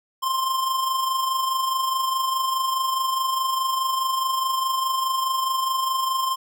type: tone with amplitude modulation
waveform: square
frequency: 1051 Hz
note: C6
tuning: 7 cents sharp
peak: -20 dBFS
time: 0.22-6.36 s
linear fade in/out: 20 ms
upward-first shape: sine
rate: 24.8 Hz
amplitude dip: 45%
effects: none